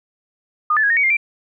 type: tone with pitch steps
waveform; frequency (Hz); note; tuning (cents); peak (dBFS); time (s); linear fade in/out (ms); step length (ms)
sine; 1223 / 1742 / 1652 / 1846 / 2252 / 2114 / 2353; D#6 / A6 / G#6 / A#6 / C#7 / C7 / D7; -30 / -18 / -10 / -17 / +27 / +17 / +3; -13; 0.7-1.169; 5; 67
effects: none